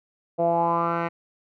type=tone with low-pass filter sweep; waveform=10% pulse; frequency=169 Hz; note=E3; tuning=43 cents sharp; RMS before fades=-23 dBFS; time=0.38-1.09 s; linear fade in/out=20 ms; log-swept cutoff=600 to 1800 Hz; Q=5.4; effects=none